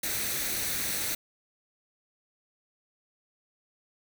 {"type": "noise with comb filter", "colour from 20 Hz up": "white", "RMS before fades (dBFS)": -31, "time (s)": [0.03, 1.15], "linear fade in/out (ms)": 5, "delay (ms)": 0.49, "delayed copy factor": 0.5, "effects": []}